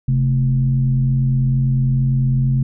sine tone with frequency modulation, 132.1 Hz, C3, 17 cents sharp, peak -13 dBFS, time 0.08-2.63 s, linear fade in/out 5 ms, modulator 88.8 Hz, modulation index 0.53, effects none

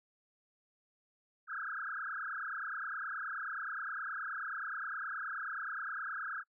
sine tone with frequency modulation, 1466 Hz, F#6, 16 cents flat, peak -37 dBFS, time 1.47-6.44 s, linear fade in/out 50 ms, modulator 29.5 Hz, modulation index 6.4, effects noise-tail reverb RT60 0.1 s tail -25 dB re dry

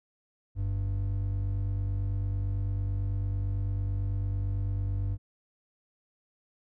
triangle tone pair together, 49 / 98 Hz, G1 / G2, 0 / 0 cents, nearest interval octave, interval 1200 cents, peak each -30 / -27 dBFS, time 0.55-5.18 s, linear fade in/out 50 ms, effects none

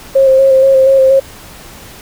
sine tone with vibrato, 534 Hz, C5, 35 cents sharp, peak -4 dBFS, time 0.15-1.2 s, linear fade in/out 10 ms, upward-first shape square, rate 4.2 Hz, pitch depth 19 cents each way, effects pink hiss -34 dBFS RMS until 2.01 s

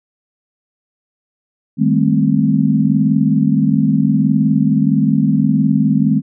sine chord, A half-diminished seventh, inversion second, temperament equal with one note detuned, 155.56 / 200.7 / 220 / 261.6 Hz, Eb3 / G3 / A3 / C4, 0 / +41 / 0 / 0 cents, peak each -16 dBFS, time 1.77-6.22 s, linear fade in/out 50 ms, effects none

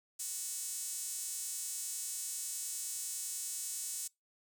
sawtooth tone with high-pass filter, 370.1 Hz, F#4, in tune, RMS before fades -40 dBFS, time 0.19-4.08 s, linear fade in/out 10 ms, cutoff 7700 Hz, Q 2.6, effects noise-tail reverb RT60 0.2 s tail -25 dB re dry

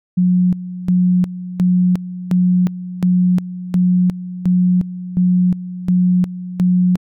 sine tone with tremolo, 180.7 Hz, F#3, 41 cents flat, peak -10 dBFS, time 0.17-6.97 s, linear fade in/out 10 ms, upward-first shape square, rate 1.4 Hz, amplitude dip 80%, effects none

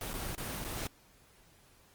pink noise with dropouts, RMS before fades -38 dBFS, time 0.01-0.87 s, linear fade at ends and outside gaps 2 ms, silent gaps 0.133-0.138 / 0.351-0.378 / 0.643-0.647 s, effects pink hiss -63 dBFS RMS until 1.94 s + Opus 24 kbps

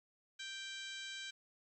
harmonic tone, 784 Hz, G5, in tune, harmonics 2 / 3 / 4 / 5 / 6 / 7 / 8 / 9 / 10, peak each -49 / -52 / -49 / -50 / -59 / -60 / -57 / -62 / -60 dBFS, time 0.39-1.31 s, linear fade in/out 10 ms, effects 13-bit

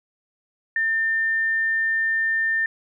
sine tone, 1800 Hz, A6, 39 cents sharp, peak -19 dBFS, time 0.76-2.66 s, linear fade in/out 2 ms, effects none

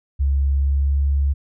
sine tone with pitch glide, 69.1 to 69.94 Hz, C#2 to C#2, -5 to +16 cents, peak -15 dBFS, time 0.19-1.34 s, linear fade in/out 20 ms, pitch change +21 cents, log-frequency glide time 0.55-0.97 s, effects none

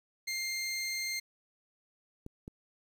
20% pulse tone, 2107 Hz, C7, 12 cents sharp, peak -28 dBFS, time 0.27-1.2 s, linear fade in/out 10 ms
clicks, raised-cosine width 3 ms, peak -30 dBFS, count 2, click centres 2.264 / 2.479 s
effects resampled to 32000 Hz + 10-bit

